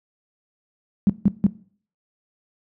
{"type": "tone bursts", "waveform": "sine", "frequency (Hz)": 200, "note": "G3", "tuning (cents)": 35, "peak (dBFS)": -11, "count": 3, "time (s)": [1.07, 1.465], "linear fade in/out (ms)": 0, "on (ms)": 25, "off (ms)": 160, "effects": ["noise-tail reverb RT60 0.5 s tail -20 dB re dry", "high-pass 80 Hz 12 dB/octave"]}